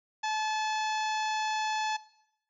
harmonic tone, 864 Hz, A5, 32 cents flat, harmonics 1 / 2 / 3 / 4 / 5 / 6 / 7 / 8, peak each -30 / -36 / -40 / -42 / -44 / -46 / -47 / -48 dBFS, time 0.23-1.97 s, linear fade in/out 10 ms, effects noise-tail reverb RT60 0.8 s tail -18 dB re dry

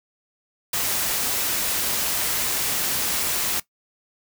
white noise, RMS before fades -24 dBFS, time 0.73-3.6 s, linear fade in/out 5 ms, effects noise-tail reverb RT60 0.1 s tail -18 dB re dry

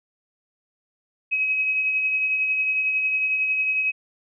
sine tone with tremolo, 2546 Hz, D#7, 39 cents sharp, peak -18 dBFS, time 1.31-3.92 s, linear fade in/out 20 ms, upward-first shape triangle, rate 11 Hz, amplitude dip 40%, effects none

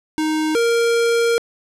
square tone pair in turn, 311.1 / 466.1 Hz, D#4 / A#4, 0 / 0 cents, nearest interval perfect fifth, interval 700 cents, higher second, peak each -18 / -15 dBFS, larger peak second, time 0.18-0.55 / 0.55-1.38 s, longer second, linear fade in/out 0 ms, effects low-pass 10000 Hz 12 dB/octave

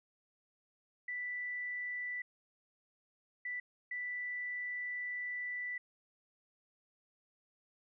sine tone bursts at uneven times, 1975.5 Hz, B6, in tune, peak -37 dBFS, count 3, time 1.08-2.22 / 3.45-3.6 / 3.91-5.78 s, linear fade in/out 5 ms, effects none

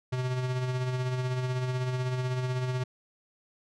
square tone with tremolo, 127.2 Hz, C3, 48 cents flat, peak -27 dBFS, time 0.12-2.84 s, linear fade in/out 10 ms, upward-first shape sine, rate 16 Hz, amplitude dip 40%, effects low-pass 6000 Hz 12 dB/octave

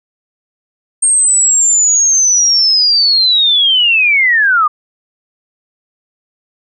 sine linear sweep, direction down, 8600 to 1174.7 Hz, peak -7 dBFS, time 1.02-4.68 s, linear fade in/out 10 ms, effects none

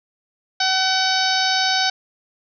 harmonic tone, 757 Hz, F#5, 39 cents sharp, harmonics 1 / 2 / 3 / 4 / 5 / 6 / 7 / 8, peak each -22 / -23 / -29 / -28 / -24 / -24 / -25 / -32 dBFS, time 0.6-1.9 s, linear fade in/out 5 ms, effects none

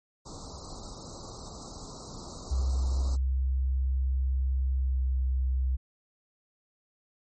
pink band-stop noise, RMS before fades -42 dBFS, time 0.25-3.17 s, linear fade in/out 20 ms, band 1300 to 3900 Hz, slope 96 dB/octave
sine tone with pitch glide, 65.41 to 64.58 Hz, C2 to C2, 0 to -22 cents, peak -24 dBFS, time 2.5-5.77 s, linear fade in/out 20 ms, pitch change -22 cents, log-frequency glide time 4.77-5.02 s
effects MP3 32 kbps

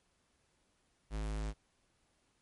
square tone, 52.9 Hz, G#1, 33 cents sharp, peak -36 dBFS, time 1.1-1.54 s, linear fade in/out 50 ms, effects pink hiss -75 dBFS RMS until 2.41 s + MP3 48 kbps

